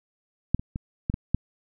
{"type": "clicks", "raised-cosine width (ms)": 5, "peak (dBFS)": [-7, -22, -18, -12, -15, -8], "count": 6, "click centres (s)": [0.546, 0.595, 0.759, 1.099, 1.141, 1.346], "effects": []}